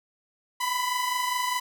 sawtooth tone pair together, 990.1 / 1015 Hz, B5 / B5, +4 / +47 cents, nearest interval unison, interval 43 cents, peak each -23 / -27 dBFS, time 0.6-1.6 s, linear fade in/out 10 ms, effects none

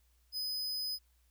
45% pulse tone, 5020 Hz, D#8, 15 cents sharp, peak -35 dBFS, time 0.32-0.99 s, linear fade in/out 50 ms, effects added 60 Hz sine -67 dBFS peak until 1.3 s + white hiss -75 dBFS RMS until 1.3 s

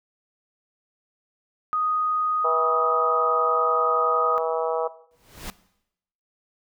sine tone, 1244.5 Hz, D#6, in tune, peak -21 dBFS, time 1.73-4.38 s, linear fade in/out 0 ms
harmonic tone, 161.9 Hz, E3, 31 cents flat, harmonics 3 / 4 / 5 / 6 / 7 / 8, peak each -26 / -28 / -30 / -32 / -33 / -34 dBFS, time 2.44-4.88 s, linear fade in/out 10 ms
pink noise with exponential growth, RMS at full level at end -32 dBFS, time 5.11-5.5 s, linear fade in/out 0 ms, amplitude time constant 84 ms
effects noise-tail reverb RT60 0.8 s tail -18 dB re dry

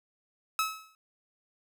sawtooth tone with exponential decay, 1292 Hz, E6, 35 cents flat, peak -20 dBFS, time 0.59-0.95 s, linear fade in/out 1 ms, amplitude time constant 77 ms, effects none

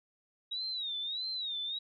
sine tone with vibrato, 3805 Hz, A#7, 35 cents sharp, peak -34 dBFS, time 0.51-1.79 s, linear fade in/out 10 ms, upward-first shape sine, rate 1.6 Hz, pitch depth 140 cents each way, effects none

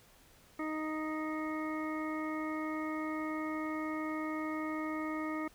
harmonic tone, 311.1 Hz, D#4, in tune, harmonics 1 / 2 / 3 / 4 / 6 / 7, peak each -36 / -44 / -47 / -42 / -47 / -47 dBFS, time 0.59-5.48 s, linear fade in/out 5 ms, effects pink hiss -62 dBFS RMS until 5.54 s

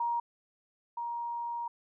sine tone pair in turn, 943 / 943 Hz, A#5 / A#5, +20 / +20 cents, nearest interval unison, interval 0 cents, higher neither, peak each -28 / -33 dBFS, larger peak first, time 0-0.2 / 0.97-1.68 s, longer second, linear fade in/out 5 ms, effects none

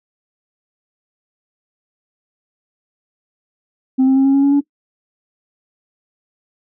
sine tone with pitch steps, 261.6 / 265.3 / 269 / 272.7 / 276.5 / 280.4 / 284.3 Hz, C4 / C4 / C4 / C#4 / C#4 / C#4 / C#4, 0 / +24 / +48 / -28 / -4 / +20 / +44 cents, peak -7 dBFS, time 3.98-4.61 s, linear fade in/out 20 ms, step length 90 ms, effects noise-tail reverb RT60 0.1 s tail -19 dB re dry + tanh soft clip ceiling -8 dBFS

